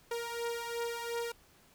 sawtooth beating tone pair, 468 / 470.8 Hz, A#4 / A#4, +7 / +17 cents, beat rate 2.8 Hz, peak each -33 / -36 dBFS, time 0.11-1.32 s, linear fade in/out 5 ms, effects pink hiss -63 dBFS RMS until 1.74 s

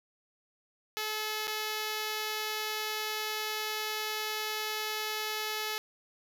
5% pulse tone with dropouts, 430 Hz, A4, 40 cents flat, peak -21 dBFS, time 0.97-5.78 s, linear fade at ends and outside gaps 0 ms, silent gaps 1.472-1.478 s, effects none

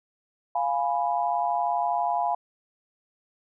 sine chord, F diminished, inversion none, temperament equal, 698.5 / 830.6 / 987.8 Hz, F5 / Ab5 / Cb6, 0 / 0 / 0 cents, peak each -26 / -27 / -29 dBFS, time 0.55-2.35 s, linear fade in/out 5 ms, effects none

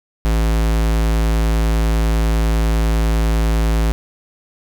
square tone, 55 Hz, A1, in tune, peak -14 dBFS, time 0.25-3.92 s, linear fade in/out 0 ms, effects none

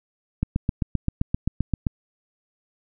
click train, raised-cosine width 5 ms, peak -9 dBFS, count 12, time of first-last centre 0.43-1.868 s, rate 7.65 Hz, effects none

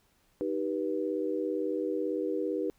sine chord, Eb augmented, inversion none, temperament just, 311.1 / 388.9 / 486.1 Hz, Eb4 / G4 / B4, 0 / -14 / -28 cents, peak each -33 dBFS, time 0.41-2.7 s, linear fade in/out 0 ms, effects pink hiss -69 dBFS RMS until 2.78 s

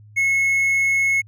triangle tone, 2182 Hz, C#7, 28 cents flat, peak -14 dBFS, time 0.16-1.22 s, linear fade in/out 20 ms, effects added 105 Hz sine -43 dBFS peak until 1.27 s

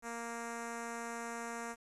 5% pulse tone with notch filter, 233.1 Hz, A#3, in tune, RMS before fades -42 dBFS, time 0.02-1.76 s, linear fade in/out 50 ms, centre 3200 Hz, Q 0.71, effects resampled to 24000 Hz + 10-bit

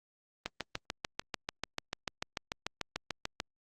click train, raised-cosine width 0.2 ms, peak -16 dBFS, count 21, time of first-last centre 0.46-3.401 s, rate 6.8 Hz, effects Opus 32 kbps

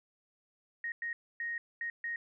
sine tone bursts at uneven times, 1868 Hz, A#6, 3 cents sharp, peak -34 dBFS, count 5, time 0.84-0.92 / 1.02-1.13 / 1.4-1.58 / 1.81-1.9 / 2.04-2.16 s, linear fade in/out 2 ms, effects none

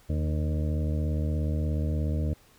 harmonic tone with a mistuned harmonic, 76.8 Hz, D#2, 22 cents flat, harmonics 1 / 2 / 3 / 4 / 6 / 7 / 8, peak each -26 / -32 / -36 / -38 / -42 / -43 / -44 dBFS, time 0.09-2.34 s, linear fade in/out 10 ms, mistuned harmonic 1, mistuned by +78 cents, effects pink hiss -59 dBFS RMS until 2.58 s

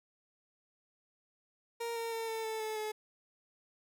30% pulse tone with pitch steps, 466.2 / 459.8 / 453.5 / 447.2 / 441.1 / 435 / 429 Hz, A#4 / A#4 / A#4 / A4 / A4 / A4 / A4, 0 / -24 / -48 / +28 / +4 / -20 / -44 cents, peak -33 dBFS, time 1.8-2.92 s, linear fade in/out 10 ms, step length 160 ms, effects none

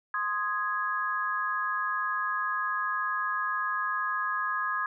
sine chord, Ab major, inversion first, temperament equal, 1046.5 / 1244.5 / 1661.2 Hz, C6 / Eb6 / Ab6, 0 / 0 / 0 cents, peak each -33 / -31 / -31 dBFS, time 0.14-4.86 s, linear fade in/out 2 ms, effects none

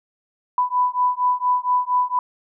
sine beating tone pair, 992 / 996.3 Hz, B5 / B5, +7 / +15 cents, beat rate 4.3 Hz, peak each -20 dBFS, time 0.58-2.19 s, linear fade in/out 2 ms, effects none

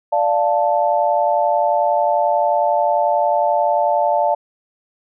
sine chord, D minor, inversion none, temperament equal, 587.3 / 698.5 / 880 Hz, D5 / F5 / A5, 0 / 0 / 0 cents, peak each -18 dBFS, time 0.12-4.35 s, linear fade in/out 10 ms, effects none

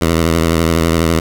10% pulse tone with vibrato, 82.41 Hz, E2, in tune, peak -3 dBFS, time 0.01-1.2 s, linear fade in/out 5 ms, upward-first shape triangle, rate 12 Hz, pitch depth 73 cents each way, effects none

